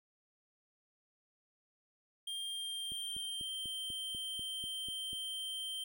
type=tone with pitch glide; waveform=square; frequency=3197 to 3133 Hz; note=G7 to G7; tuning=+33 to -2 cents; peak=-39 dBFS; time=2.27-5.84 s; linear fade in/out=5 ms; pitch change=-35 cents; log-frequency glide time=2.52-3.67 s
type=click train; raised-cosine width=3 ms; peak=-39 dBFS; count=10; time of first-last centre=2.92-5.131 s; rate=4.07 Hz
effects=none